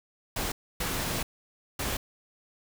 pink noise bursts at uneven times, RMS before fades -31 dBFS, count 3, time 0.36-0.52 / 0.8-1.23 / 1.79-1.97 s, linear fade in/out 5 ms, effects none

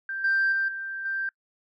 sine tone with level steps, 1574 Hz, G6, 7 cents sharp, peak -29 / -19 / -22 / -31 / -26 dBFS, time 0.09-1.29 s, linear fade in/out 2 ms, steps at 0.24 / 0.52 / 0.68 / 1.05 s, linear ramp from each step 5 ms, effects noise-tail reverb RT60 0.1 s tail -25 dB re dry + tanh soft clip ceiling -17 dBFS

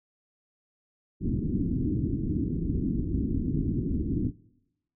white low-pass noise, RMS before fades -28 dBFS, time 1.2-4.32 s, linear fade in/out 50 ms, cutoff 320 Hz, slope 48 dB/octave, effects noise-tail reverb RT60 0.9 s tail -22 dB re dry

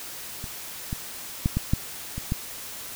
clicks, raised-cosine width 5 ms, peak -23 / -16 / -9 / -11 / -8 / -19 / -12 dBFS, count 7, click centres 0.441 / 0.929 / 1.459 / 1.57 / 1.735 / 2.18 / 2.321 s, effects white hiss -38 dBFS RMS until 2.95 s

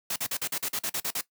white noise bursts, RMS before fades -30 dBFS, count 11, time 0.1-1.211 s, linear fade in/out 5 ms, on 61 ms, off 44 ms, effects noise-tail reverb RT60 0.1 s tail -17 dB re dry + high-pass 100 Hz 12 dB/octave

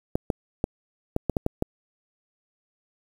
clicks, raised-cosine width 2 ms, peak -9 dBFS, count 8, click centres 0.155 / 0.302 / 0.641 / 1.164 / 1.297 / 1.368 / 1.464 / 1.624 s, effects 7-bit

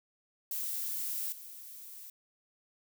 violet noise with level steps, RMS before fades -36 / -48 dBFS, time 0.51-2.1 s, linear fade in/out 2 ms, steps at 1.32 s, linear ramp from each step 5 ms, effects none

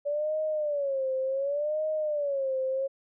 sine tone with vibrato, 571 Hz, D5, 49 cents flat, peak -26 dBFS, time 0.05-2.88 s, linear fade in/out 20 ms, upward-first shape sine, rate 0.68 Hz, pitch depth 150 cents each way, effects none

